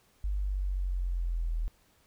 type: linear sweep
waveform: sine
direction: down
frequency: 50.4 to 39.96 Hz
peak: -28 dBFS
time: 0.24-1.68 s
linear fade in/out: 0 ms
effects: pink hiss -66 dBFS RMS until 2.06 s